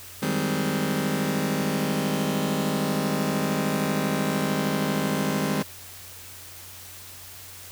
sawtooth chord, Ab major seventh, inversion second, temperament just, 155.74 / 194.67 / 207.7 / 259.6 Hz, Eb3 / G3 / Ab3 / C4, +2 / -12 / 0 / -13 cents, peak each -25 dBFS, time 0.22-5.63 s, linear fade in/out 10 ms, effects added 91 Hz sine -50 dBFS peak until 7.71 s + white hiss -43 dBFS RMS until 7.71 s

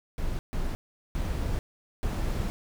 brown noise bursts at uneven times, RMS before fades -29 dBFS, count 4, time 0.18-0.39 / 0.53-0.75 / 1.15-1.59 / 2.03-2.5 s, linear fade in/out 0 ms, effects none

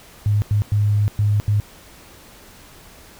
sine tone bursts at uneven times, 103.83 Hz, G#2, in tune, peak -14 dBFS, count 5, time 0.26-0.42 / 0.51-0.62 / 0.72-1.08 / 1.19-1.4 / 1.48-1.6 s, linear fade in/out 0 ms, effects pink hiss -45 dBFS RMS until 3.19 s

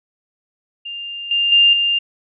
sine tone with level steps, 2800 Hz, F7, 4 cents sharp, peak -26 / -14 / -8 / -14 dBFS, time 0.85-1.99 s, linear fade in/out 10 ms, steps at 1.31 / 1.52 / 1.73 s, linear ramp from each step 2 ms, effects none

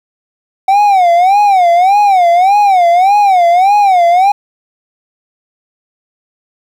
triangle tone with vibrato, 753 Hz, F#5, 30 cents sharp, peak -3 dBFS, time 0.68-4.32 s, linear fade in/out 5 ms, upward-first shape sine, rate 1.7 Hz, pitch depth 170 cents each way, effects 7-bit

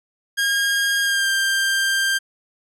sawtooth tone with pitch glide, 1623 to 1585 Hz, G#6 to G6, -40 to +19 cents, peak -14 dBFS, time 0.37-2.19 s, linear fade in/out 20 ms, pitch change -41 cents, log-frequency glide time 1.02-1.29 s, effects low-pass 12000 Hz 12 dB/octave

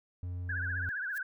triangle tone, 89.2 Hz, F2, 37 cents sharp, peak -33 dBFS, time 0.23-0.89 s, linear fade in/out 0 ms
sine tone with vibrato, 1580 Hz, G6, 13 cents sharp, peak -33 dBFS, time 0.49-1.23 s, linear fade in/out 5 ms, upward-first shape triangle, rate 15 Hz, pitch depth 160 cents each way
blue noise with exponential growth, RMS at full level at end -43 dBFS, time 1.1-1.18 s, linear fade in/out 2 ms, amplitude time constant 17 ms
effects none

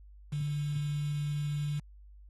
sine tone with quantisation, 146.83 Hz, D3, in tune, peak -30 dBFS, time 0.32-1.8 s, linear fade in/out 10 ms, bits 8, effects added 50 Hz sine -50 dBFS peak until 2.29 s + AAC 32 kbps

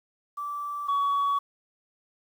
sine tone pair in turn, 1163 / 1127.9 Hz, D6 / C#6, -17 / +30 cents, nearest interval minor second, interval 53 cents, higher first, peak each -30 / -20 dBFS, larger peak second, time 0.37-0.88 / 0.88-1.39 s, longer neither, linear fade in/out 10 ms, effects tanh soft clip ceiling -21 dBFS + 9-bit

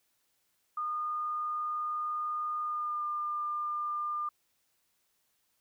sine tone with pitch glide, 1221 to 1200.7 Hz, D#6 to D6, -33 to +38 cents, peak -31 dBFS, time 0.77-4.29 s, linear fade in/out 5 ms, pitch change -29 cents, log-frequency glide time 2.61-3.07 s, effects white hiss -75 dBFS RMS until 5.6 s

